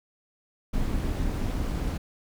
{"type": "noise with amplitude modulation", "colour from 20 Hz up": "brown", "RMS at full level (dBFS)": -25, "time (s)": [0.73, 1.98], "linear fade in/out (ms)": 10, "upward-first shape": "sine", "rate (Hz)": 227, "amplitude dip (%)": 60, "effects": []}